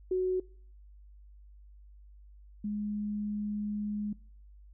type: tone pair in turn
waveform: sine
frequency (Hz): 370 / 208.3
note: F#4 / G#3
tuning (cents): 0 / +5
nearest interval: minor seventh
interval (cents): 995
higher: first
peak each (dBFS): -26 / -31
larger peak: first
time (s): 0.11-0.4 / 2.64-4.13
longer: second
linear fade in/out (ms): 5
effects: noise-tail reverb RT60 0.5 s tail -23 dB re dry + added 50 Hz sine -51 dBFS peak until 4.73 s